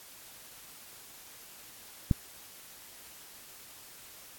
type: click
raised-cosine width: 5 ms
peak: -11 dBFS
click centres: 2.112 s
effects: white hiss -51 dBFS RMS until 4.38 s + AAC 64 kbps